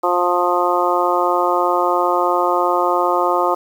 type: harmonic tone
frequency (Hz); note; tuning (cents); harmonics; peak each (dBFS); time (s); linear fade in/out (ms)
177; F3; +23; 2 / 3 / 4 / 5 / 6 / 7; -21 / -21 / -21 / -21 / -21 / -21; 0.03-3.55; 10
effects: 7-bit